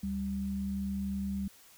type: tone pair together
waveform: sine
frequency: 73.6 / 196.49 Hz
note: D2 / G3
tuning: +4 / +4 cents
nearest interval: octave + perfect fourth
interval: 1700 cents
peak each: -40 / -32 dBFS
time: 0.03-1.48 s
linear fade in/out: 5 ms
effects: white hiss -58 dBFS RMS until 1.77 s